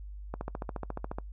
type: click train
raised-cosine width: 1 ms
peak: -21 dBFS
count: 13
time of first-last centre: 0.34-1.185 s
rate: 14.2 Hz
effects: noise-tail reverb RT60 0.1 s tail -23 dB re dry + added 50 Hz sine -40 dBFS peak until 1.32 s